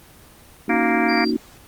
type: chord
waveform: sine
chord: D# minor seventh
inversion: second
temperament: equal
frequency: 233.1 / 277.2 / 311.1 / 370 Hz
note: A#3 / C#4 / D#4 / F#4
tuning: 0 / 0 / 0 / 0 cents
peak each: -23 / -26 / -23 / -25 dBFS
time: 0.68-1.37 s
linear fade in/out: 5 ms
type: harmonic tone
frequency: 233.1 Hz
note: A#3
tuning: in tune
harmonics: 3 / 4 / 5 / 6 / 7 / 8 / 9 / 10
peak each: -23 / -28 / -29 / -29 / -28 / -27 / -28 / -25 dBFS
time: 0.69-1.25 s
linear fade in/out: 10 ms
type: tone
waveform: sine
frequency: 4731 Hz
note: D8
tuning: 12 cents sharp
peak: -28 dBFS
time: 1.08-1.32 s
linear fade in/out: 20 ms
effects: pink hiss -47 dBFS RMS until 1.67 s + Opus 24 kbps